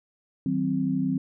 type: chord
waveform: sine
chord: C diminished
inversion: first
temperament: just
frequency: 156.98 / 188.37 / 261.6 Hz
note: Eb3 / Gb3 / C4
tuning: +16 / +31 / 0 cents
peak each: -30 / -28 / -25 dBFS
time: 0.46-1.18 s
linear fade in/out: 2 ms
effects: none